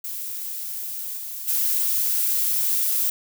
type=noise with level steps; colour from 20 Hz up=violet; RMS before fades=-31 / -33 / -22 dBFS; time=0.04-3.1 s; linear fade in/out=5 ms; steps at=1.16 / 1.47 s; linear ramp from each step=20 ms; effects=none